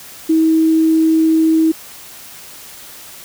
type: tone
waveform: sine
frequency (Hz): 320.4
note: E4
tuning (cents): -49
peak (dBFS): -9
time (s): 0.29-1.72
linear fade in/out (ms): 10
effects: white hiss -36 dBFS RMS until 3.24 s